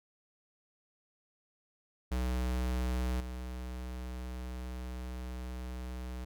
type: tone with level steps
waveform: square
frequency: 62.4 Hz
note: B1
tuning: 19 cents sharp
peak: -31 / -39 dBFS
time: 2.11-6.25 s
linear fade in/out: 10 ms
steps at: 3.2 s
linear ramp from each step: 5 ms
effects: none